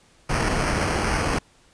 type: noise with sample-and-hold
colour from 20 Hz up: pink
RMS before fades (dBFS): -23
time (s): 0.29-1.39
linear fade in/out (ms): 10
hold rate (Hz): 3675
effects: pink hiss -57 dBFS RMS until 1.73 s + resampled to 22050 Hz